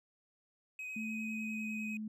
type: tone with vibrato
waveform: triangle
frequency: 2521 Hz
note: D#7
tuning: 22 cents sharp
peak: -39 dBFS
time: 0.79-1.97 s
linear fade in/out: 2 ms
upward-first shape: square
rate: 10 Hz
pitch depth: 13 cents each way
type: tone with pitch glide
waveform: sine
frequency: 220 to 215.7 Hz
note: A3 to A3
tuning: 0 to -34 cents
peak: -38 dBFS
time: 0.96-2.08 s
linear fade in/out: 5 ms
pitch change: -34 cents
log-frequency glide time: 1.27-1.89 s
effects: none